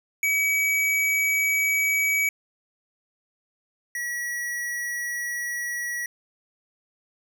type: tone pair in turn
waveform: square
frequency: 2276 / 1927.2 Hz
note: C#7 / B6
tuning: +45 / -43 cents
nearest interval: minor third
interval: 288 cents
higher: first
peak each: -21 / -28 dBFS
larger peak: first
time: 0.23-2.29 / 3.95-6.06 s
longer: second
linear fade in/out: 2 ms
effects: none